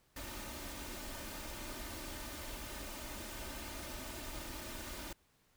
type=noise with comb filter; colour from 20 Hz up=pink; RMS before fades=-45 dBFS; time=0.16-5.13 s; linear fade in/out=5 ms; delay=3.3 ms; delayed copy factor=+0.6; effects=pink hiss -72 dBFS RMS until 5.56 s